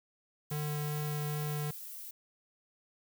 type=noise; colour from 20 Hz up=violet; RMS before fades=-45 dBFS; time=0.5-2.11 s; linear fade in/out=5 ms
type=tone with vibrato; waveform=square; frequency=149.2 Hz; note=D3; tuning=28 cents sharp; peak=-34 dBFS; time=0.51-1.71 s; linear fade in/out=5 ms; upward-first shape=triangle; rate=2.5 Hz; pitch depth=9 cents each way
effects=none